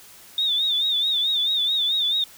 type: tone with vibrato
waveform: sine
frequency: 3621 Hz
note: A7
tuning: 49 cents sharp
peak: -19 dBFS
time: 0.38-2.24 s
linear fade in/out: 2 ms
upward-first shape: sine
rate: 4.6 Hz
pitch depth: 84 cents each way
effects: white hiss -47 dBFS RMS until 2.37 s